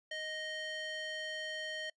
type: tone with band-pass filter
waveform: square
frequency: 622.3 Hz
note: D#5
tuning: in tune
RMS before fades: -41 dBFS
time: 0.11-1.9 s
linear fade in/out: 5 ms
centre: 2600 Hz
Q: 1.6
effects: noise-tail reverb RT60 0.1 s tail -24 dB re dry + resampled to 22050 Hz